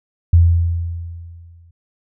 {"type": "tone with exponential decay", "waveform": "sine", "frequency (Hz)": 84.8, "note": "E2", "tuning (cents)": 50, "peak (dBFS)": -5, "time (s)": [0.33, 1.71], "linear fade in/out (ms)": 5, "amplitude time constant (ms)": 300, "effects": []}